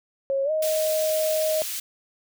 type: tone with pitch glide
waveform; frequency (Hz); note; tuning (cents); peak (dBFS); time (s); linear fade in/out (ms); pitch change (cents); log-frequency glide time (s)
sine; 545 to 626; C#5 to D#5; -29 to +10; -21; 0.3-1.62; 0; +239; 0.44-0.51
type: high-pass noise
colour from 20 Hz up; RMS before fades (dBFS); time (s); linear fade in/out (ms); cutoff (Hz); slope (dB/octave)
white; -31; 0.62-1.8; 5; 2400; 12
effects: none